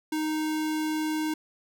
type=tone; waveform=square; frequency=310.4 Hz; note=D#4; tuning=4 cents flat; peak=-27 dBFS; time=0.12-1.34 s; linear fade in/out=5 ms; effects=none